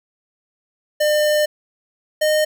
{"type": "tone pair in turn", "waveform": "square", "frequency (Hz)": [602, 613.2], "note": ["D5", "D#5"], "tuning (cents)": [43, -25], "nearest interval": "unison", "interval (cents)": 32, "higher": "second", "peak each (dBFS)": -15, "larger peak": "neither", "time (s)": [[1, 1.46], [2.21, 2.45]], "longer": "first", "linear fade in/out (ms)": 10, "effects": []}